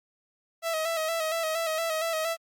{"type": "tone with vibrato", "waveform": "sawtooth", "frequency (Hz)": 647, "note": "E5", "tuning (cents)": -32, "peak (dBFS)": -23, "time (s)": [0.62, 2.37], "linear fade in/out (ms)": 50, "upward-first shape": "square", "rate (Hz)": 4.3, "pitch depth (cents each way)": 42, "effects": ["Opus 48 kbps"]}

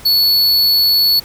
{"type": "tone", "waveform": "square", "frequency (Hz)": 4419, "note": "C#8", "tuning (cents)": -6, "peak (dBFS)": -10, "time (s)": [0.05, 1.2], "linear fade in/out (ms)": 10, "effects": ["pink hiss -38 dBFS RMS until 1.24 s"]}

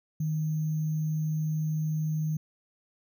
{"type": "tone with sample-and-hold", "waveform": "sine", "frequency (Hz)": 155.56, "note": "D#3", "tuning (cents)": 0, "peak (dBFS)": -26, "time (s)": [0.2, 2.37], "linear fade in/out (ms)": 5, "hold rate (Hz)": 6300, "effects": []}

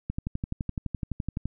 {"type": "click train", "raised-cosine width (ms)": 5, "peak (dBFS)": -17, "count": 17, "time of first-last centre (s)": [0.1, 1.456], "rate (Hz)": 11.8, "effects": []}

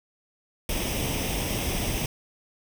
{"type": "noise with comb filter", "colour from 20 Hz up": "pink", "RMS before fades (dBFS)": -28, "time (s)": [0.69, 2.06], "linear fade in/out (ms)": 2, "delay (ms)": 0.35, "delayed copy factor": 0.65, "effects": []}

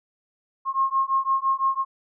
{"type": "beating tone pair", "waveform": "sine", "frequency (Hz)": [1072, 1077.9], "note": ["C6", "C#6"], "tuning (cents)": [42, -49], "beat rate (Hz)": 5.9, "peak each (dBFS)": -23, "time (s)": [0.65, 1.85], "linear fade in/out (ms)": 50, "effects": []}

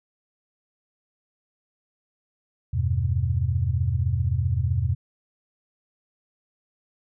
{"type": "chord", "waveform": "sine", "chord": "E minor", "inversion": "none", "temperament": "equal with one note detuned", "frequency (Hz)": [82.41, 98, 125.7], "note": ["E2", "G2", "B2"], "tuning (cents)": [0, 0, 31], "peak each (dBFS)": -25, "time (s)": [2.73, 4.95], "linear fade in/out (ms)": 10, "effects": []}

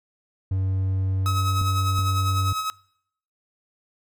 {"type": "tone", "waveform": "triangle", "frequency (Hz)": 95, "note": "F#2", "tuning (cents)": 46, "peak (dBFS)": -19, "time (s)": [0.51, 2.53], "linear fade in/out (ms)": 5}
{"type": "tone with tremolo", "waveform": "45% pulse", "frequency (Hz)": 1278, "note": "D#6", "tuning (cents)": 46, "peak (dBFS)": -23, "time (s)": [1.26, 2.7], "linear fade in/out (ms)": 0, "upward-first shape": "sine", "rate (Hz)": 10, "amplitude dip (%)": 50}
{"type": "clicks", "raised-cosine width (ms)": 5, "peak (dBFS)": [-21, -23], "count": 2, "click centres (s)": [1.615, 1.989]}
{"effects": ["noise-tail reverb RT60 0.7 s tail -24 dB re dry"]}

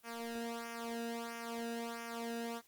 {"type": "tone with flanger", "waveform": "sawtooth", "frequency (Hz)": 232.4, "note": "A#3", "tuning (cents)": -5, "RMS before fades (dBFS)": -42, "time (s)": [0.03, 2.62], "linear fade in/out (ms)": 50, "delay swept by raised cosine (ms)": [0.24, 0.93], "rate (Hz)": 1.5, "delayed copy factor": -0.8, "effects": ["white hiss -68 dBFS RMS until 2.67 s", "Opus 32 kbps"]}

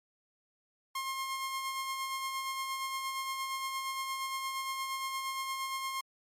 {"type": "tone with tremolo", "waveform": "sawtooth", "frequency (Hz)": 1068, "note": "C6", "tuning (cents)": 35, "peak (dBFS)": -29, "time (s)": [0.95, 6.01], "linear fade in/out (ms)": 5, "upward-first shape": "sine", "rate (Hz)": 8.6, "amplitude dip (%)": 35, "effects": ["MP3 64 kbps"]}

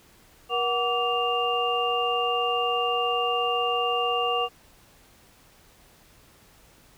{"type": "tone cluster", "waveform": "sine", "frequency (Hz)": [476.7, 741, 1157, 2797], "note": ["A#4", "F#5", "D6", "F7"], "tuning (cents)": [39, 2, -26, 2], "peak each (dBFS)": -28, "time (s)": [0.49, 4.49], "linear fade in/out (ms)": 50, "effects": ["pink hiss -56 dBFS RMS until 6.97 s"]}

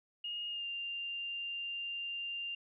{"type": "tone with pitch glide", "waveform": "sine", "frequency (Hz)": [2856, 2791], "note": ["F7", "F7"], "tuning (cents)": [38, -2], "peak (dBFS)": -37, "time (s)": [0.24, 2.55], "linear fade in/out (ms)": 5, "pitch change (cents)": -40, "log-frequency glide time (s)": [0.49, 0.66], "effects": []}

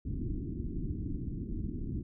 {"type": "low-pass noise", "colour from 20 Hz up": "pink", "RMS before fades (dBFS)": -36, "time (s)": [0.05, 2.03], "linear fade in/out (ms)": 10, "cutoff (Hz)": 340, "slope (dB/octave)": 48, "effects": []}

